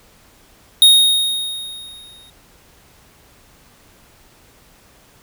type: tone with exponential decay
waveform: square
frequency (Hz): 3729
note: A#7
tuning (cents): 0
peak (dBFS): -5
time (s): 0.82-2.3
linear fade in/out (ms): 1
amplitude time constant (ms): 320
effects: pink hiss -50 dBFS RMS until 5.22 s